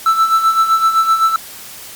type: tone with tremolo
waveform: triangle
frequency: 1324 Hz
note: E6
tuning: 7 cents sharp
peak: -5 dBFS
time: 0.06-1.36 s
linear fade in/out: 2 ms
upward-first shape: sine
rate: 7.8 Hz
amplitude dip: 65%
effects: white hiss -33 dBFS RMS until 1.95 s + MP3 96 kbps